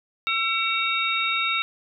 sine tone cluster, 1339 / 2263 / 2716 / 3720 Hz, E6 / C#7 / F7 / A#7, +27 / +35 / -49 / -4 cents, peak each -27 dBFS, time 0.27-1.62 s, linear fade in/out 0 ms, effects none

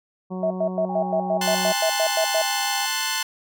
harmonic tone, 185 Hz, F#3, in tune, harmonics 1 / 2 / 3 / 4 / 5 / 6, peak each -28 / -34 / -38 / -40 / -42 / -44 dBFS, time 0.3-1.73 s, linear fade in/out 20 ms
sine tone bursts, 647 Hz, E5, 32 cents flat, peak -19 dBFS, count 12, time 0.43-2.418 s, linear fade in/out 2 ms, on 74 ms, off 100 ms
sine tone with vibrato, 804 Hz, G5, 44 cents sharp, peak -27 dBFS, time 0.89-2.86 s, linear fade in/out 5 ms, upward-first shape square, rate 6.8 Hz, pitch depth 10 cents each way
10% pulse chord, F# diminished, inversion first, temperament equal, 880 / 1046.5 / 1480 Hz, A5 / C6 / F#6, 0 / 0 / 0 cents, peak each -19 dBFS, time 1.41-3.23 s, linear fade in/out 5 ms
effects none

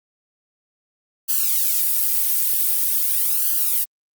violet noise with flanger, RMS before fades -19 dBFS, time 1.28-3.85 s, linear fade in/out 20 ms, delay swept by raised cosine 0.65 to 2.85 ms, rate 0.45 Hz, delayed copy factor +0.9, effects Opus 48 kbps

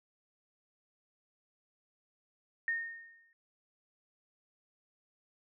sine tone with exponential decay, 1839 Hz, A#6, 24 cents flat, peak -28 dBFS, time 2.68-3.33 s, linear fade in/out 1 ms, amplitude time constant 140 ms, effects none

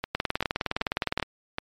two click trains, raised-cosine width 0.3 ms, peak -9 / -12 dBFS, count 22 / 5, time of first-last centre 0.15-1.227 / 0.04-1.584 s, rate 19.5 / 2.59 Hz, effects MP3 64 kbps

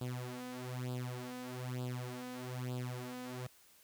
sawtooth tone with flanger, 125.3 Hz, B2, 25 cents sharp, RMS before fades -42 dBFS, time 0.01-3.47 s, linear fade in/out 5 ms, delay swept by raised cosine 0.24 to 4.04 ms, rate 1.1 Hz, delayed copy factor +0.85, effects white hiss -64 dBFS RMS until 3.83 s

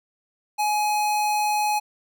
square tone, 841 Hz, G#5, 22 cents sharp, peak -21 dBFS, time 0.58-1.8 s, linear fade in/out 20 ms, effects none

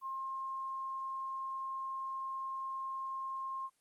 sine tone, 1065 Hz, C6, 30 cents sharp, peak -37 dBFS, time 0.01-3.7 s, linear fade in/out 50 ms, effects white hiss -75 dBFS RMS until 3.8 s + Opus 32 kbps

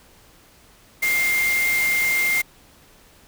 sine tone in noise, 2109 Hz, C7, 13 cents sharp, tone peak -18 dBFS, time 1.02-2.42 s, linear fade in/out 10 ms, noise white, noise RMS -28 dBFS, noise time 1.02-2.42 s, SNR +7 dB, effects pink hiss -52 dBFS RMS until 3.27 s

